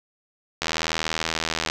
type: click train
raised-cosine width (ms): 0.2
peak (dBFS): -6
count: 88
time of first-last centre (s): 0.62-1.699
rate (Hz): 80.6
effects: none